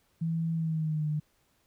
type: tone with pitch glide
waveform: sine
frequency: 164.2 to 151.44 Hz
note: E3 to D#3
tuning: -6 to -47 cents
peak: -27 dBFS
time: 0.21-1.2 s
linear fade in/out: 10 ms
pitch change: -141 cents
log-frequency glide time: 0.54-1.07 s
effects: pink hiss -70 dBFS RMS until 1.66 s